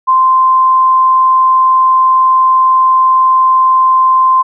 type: tone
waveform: sine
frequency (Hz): 1041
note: C6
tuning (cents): -9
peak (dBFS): -5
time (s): 0.07-4.43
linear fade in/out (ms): 20
effects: none